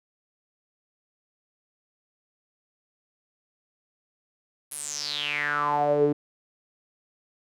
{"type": "tone with band-pass filter sweep", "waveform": "sawtooth", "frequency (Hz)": 146.83, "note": "D3", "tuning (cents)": 0, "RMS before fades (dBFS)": -26, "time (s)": [4.71, 6.13], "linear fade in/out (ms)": 10, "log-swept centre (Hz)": [11000, 340], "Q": 7.6, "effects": []}